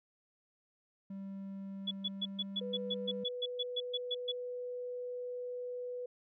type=tone with pitch glide; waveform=triangle; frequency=195.2 to 196.67 Hz; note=G3 to G3; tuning=-7 to +6 cents; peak=-39 dBFS; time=1.1-3.24 s; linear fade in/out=5 ms; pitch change=+13 cents; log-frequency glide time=1.99-2.52 s
type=tone bursts; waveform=sine; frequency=3402 Hz; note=G#7; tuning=41 cents sharp; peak=-32 dBFS; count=15; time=1.87-4.32 s; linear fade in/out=10 ms; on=42 ms; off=130 ms
type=tone; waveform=sine; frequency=493.9 Hz; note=B4; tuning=in tune; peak=-38 dBFS; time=2.61-6.06 s; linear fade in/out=5 ms
effects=none